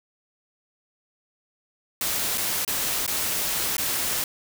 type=noise with dropouts; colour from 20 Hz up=white; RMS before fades=-26 dBFS; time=2.01-4.24 s; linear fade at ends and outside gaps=2 ms; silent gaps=2.375-2.379 / 2.649-2.677 / 3.065-3.077 / 3.768-3.781 s; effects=none